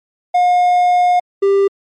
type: tone pair in turn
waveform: triangle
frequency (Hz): 716 / 395.4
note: F5 / G4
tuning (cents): +43 / +15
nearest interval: minor seventh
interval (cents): 1028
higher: first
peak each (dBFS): -7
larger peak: neither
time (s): 0.34-1.2 / 1.42-1.68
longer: first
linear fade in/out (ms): 10
effects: MP3 48 kbps